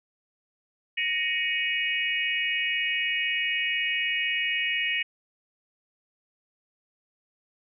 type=tone cluster; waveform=sine; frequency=1869 / 2243 / 2507 / 2896 Hz; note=A#6 / C#7 / D#7 / F#7; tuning=+4 / +20 / +12 / -38 cents; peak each=-30 dBFS; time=0.97-5.03 s; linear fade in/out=10 ms; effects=none